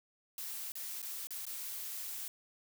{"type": "noise with dropouts", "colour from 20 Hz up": "blue", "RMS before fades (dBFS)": -42, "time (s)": [0.38, 2.28], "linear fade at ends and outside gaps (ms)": 1, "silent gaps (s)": [[0.72, 0.754], [1.018, 1.027], [1.271, 1.306], [1.453, 1.466]], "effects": []}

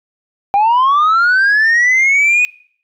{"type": "linear sweep", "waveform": "sine", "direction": "up", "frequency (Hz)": [784, 2499], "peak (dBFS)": -6, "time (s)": [0.54, 2.45], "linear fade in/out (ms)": 0, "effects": ["noise-tail reverb RT60 0.6 s tail -26 dB re dry", "tanh soft clip ceiling -7 dBFS"]}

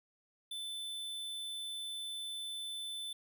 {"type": "tone", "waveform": "square", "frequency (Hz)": 3520, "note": "A7", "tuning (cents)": 0, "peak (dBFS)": -40, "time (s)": [0.51, 3.13], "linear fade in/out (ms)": 5, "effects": []}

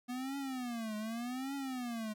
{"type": "tone with vibrato", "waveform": "square", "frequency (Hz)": 243.2, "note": "B3", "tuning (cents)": -26, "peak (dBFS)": -38, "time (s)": [0.08, 2.14], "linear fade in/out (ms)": 20, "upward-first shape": "triangle", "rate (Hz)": 0.85, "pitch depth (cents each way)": 250, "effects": []}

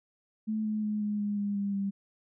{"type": "tone with pitch steps", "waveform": "sine", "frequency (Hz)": [217, 214.1, 211.3, 208.5, 205.8, 203.1, 200.4, 197.73], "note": ["A3", "A3", "G#3", "G#3", "G#3", "G#3", "G3", "G3"], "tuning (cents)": [-24, -47, 30, 7, -16, -38, 38, 15], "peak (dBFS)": -28, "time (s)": [0.47, 1.91], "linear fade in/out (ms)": 20, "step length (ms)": 180, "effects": []}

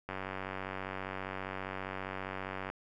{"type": "click train", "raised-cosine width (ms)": 0.5, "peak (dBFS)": -23, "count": 249, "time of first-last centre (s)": [0.09, 2.701], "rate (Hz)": 95, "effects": []}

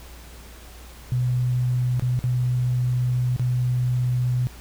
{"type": "tone with dropouts", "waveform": "sine", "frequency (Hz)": 124.6, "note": "B2", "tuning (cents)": 16, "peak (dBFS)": -19, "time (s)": [1.12, 4.47], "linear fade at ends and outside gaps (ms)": 0, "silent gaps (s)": [[1.996, 2.023], [2.191, 2.24], [3.363, 3.396]], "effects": ["added 59 Hz sine -42 dBFS peak until 4.6 s", "pink hiss -46 dBFS RMS until 4.6 s"]}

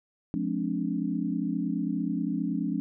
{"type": "chord", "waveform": "sine", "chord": "D half-diminished seventh", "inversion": "first", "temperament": "just", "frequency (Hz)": [176.2, 211.4, 264.3, 293.7], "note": ["F3", "Ab3", "C4", "D4"], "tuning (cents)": [16, 31, 18, 0], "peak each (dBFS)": -32, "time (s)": [0.34, 2.8], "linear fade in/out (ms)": 0, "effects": []}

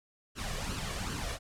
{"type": "noise with flanger", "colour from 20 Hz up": "pink", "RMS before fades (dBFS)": -36, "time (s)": [0.35, 1.39], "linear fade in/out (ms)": 50, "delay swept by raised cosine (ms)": [0.67, 1.77], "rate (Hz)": 2.6, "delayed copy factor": 0.6, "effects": ["low-pass 9000 Hz 12 dB/octave"]}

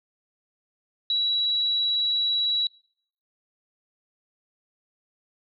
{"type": "tone", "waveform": "sine", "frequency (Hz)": 3906, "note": "B7", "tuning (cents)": -20, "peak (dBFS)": -21, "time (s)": [1.1, 2.67], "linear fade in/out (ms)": 2, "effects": ["noise-tail reverb RT60 0.6 s tail -25 dB re dry"]}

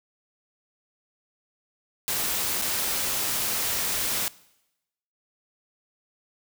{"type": "noise with dropouts", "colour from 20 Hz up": "white", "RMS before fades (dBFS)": -27, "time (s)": [2.08, 4.28], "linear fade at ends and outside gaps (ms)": 0, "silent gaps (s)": [2.615, 2.62], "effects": ["noise-tail reverb RT60 0.9 s tail -21 dB re dry"]}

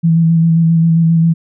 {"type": "tone with vibrato", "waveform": "sine", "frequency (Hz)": 164.81, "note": "E3", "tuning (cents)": 0, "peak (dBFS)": -7, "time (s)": [0.03, 1.34], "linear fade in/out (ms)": 20, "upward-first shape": "square", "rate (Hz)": 7.5, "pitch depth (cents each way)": 18, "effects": []}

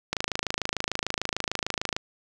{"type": "click train", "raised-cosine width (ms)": 0.2, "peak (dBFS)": -9, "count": 50, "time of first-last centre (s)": [0.13, 1.965], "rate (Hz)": 26.7, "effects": []}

